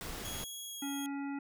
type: noise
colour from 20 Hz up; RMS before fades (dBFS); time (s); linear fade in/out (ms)
pink; -42; 0.01-0.44; 0
type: tone with pitch glide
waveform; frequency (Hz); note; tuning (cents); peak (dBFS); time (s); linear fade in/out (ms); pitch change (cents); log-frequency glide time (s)
15% pulse; 3322 to 3284; G#7 to G#7; 0 to -20; -35; 0.25-1.06; 0; -20; 0.64-0.91
type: harmonic tone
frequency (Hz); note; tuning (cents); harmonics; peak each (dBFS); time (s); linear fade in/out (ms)
279.8; C#4; +16; 1 / 3 / 5 / 7 / 9; -36 / -46 / -50 / -53 / -55; 0.82-1.39; 5
effects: none